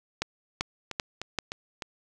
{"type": "two click trains", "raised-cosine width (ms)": 0.2, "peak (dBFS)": [-10, -17], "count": [4, 5], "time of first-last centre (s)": [[0.22, 1.387], [0.61, 1.822]], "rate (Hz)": [2.57, 3.3], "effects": []}